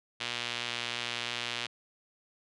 sawtooth tone with band-pass filter, 119.8 Hz, A#2, 48 cents sharp, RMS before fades -36 dBFS, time 0.2-1.67 s, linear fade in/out 10 ms, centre 3200 Hz, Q 1.8, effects resampled to 24000 Hz

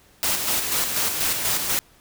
white noise with tremolo, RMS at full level -22 dBFS, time 0.23-1.79 s, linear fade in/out 0 ms, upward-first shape square, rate 4.1 Hz, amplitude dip 40%, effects pink hiss -55 dBFS RMS until 2 s

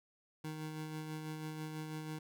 25% pulse tone with tremolo, 155.56 Hz, D#3, in tune, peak -36 dBFS, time 0.44-2.19 s, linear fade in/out 5 ms, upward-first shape sine, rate 6.1 Hz, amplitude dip 35%, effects none

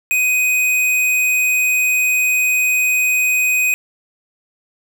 square tone, 2500 Hz, D#7, 8 cents sharp, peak -14 dBFS, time 0.11-3.74 s, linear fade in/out 0 ms, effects 7-bit

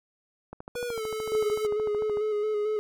click train, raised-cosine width 1 ms, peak -25 dBFS, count 23, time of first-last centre 0.53-2.172 s, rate 13.4 Hz
square tone with pitch glide, 485.4 to 434.9 Hz, B4 to A4, -30 to -20 cents, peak -31 dBFS, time 0.75-1.67 s, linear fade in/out 10 ms, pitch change -190 cents, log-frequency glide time 0.87-1.02 s
triangle tone with vibrato, 423.3 Hz, G#4, 33 cents sharp, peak -23 dBFS, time 1.32-2.79 s, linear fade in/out 0 ms, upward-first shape square, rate 4.5 Hz, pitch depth 26 cents each way
effects none

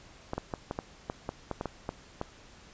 clicks, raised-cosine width 1 ms, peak -18 dBFS, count 12, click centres 0.334 / 0.38 / 0.538 / 0.711 / 0.789 / 1.099 / 1.291 / 1.513 / 1.611 / 1.657 / 1.891 / 2.214 s, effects pink hiss -54 dBFS RMS until 2.73 s + resampled to 16000 Hz

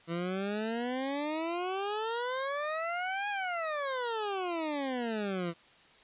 20% pulse exponential two-way sweep, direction up then down, 164.81 to 830.6 to 164.81 Hz, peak -27 dBFS, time 0.07-5.54 s, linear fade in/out 50 ms, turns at 3.29 s, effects white hiss -59 dBFS RMS until 6.03 s + resampled to 8000 Hz

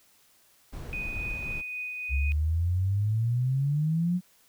brown noise, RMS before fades -37 dBFS, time 0.72-1.62 s, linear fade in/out 20 ms
sine tone with tremolo, 2489 Hz, D#7, in tune, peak -31 dBFS, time 0.93-2.32 s, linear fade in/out 0 ms, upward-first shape triangle, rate 3.7 Hz, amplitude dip 30%
sine exponential sweep, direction up, 65.7 to 184 Hz, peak -23 dBFS, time 2.09-4.21 s, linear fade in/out 50 ms
effects white hiss -62 dBFS RMS until 4.48 s

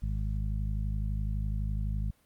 harmonic tone, 51.91 Hz, G#1, in tune, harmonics 1 / 2 / 3 / 4, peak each -30 / -35 / -40 / -43 dBFS, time 0.02-2.11 s, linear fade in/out 10 ms, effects pink hiss -67 dBFS RMS until 2.25 s + Opus 48 kbps

